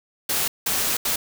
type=noise bursts at uneven times; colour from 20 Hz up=white; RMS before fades=-23 dBFS; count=3; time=0.29-0.48 / 0.66-0.97 / 1.05-1.16 s; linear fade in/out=5 ms; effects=none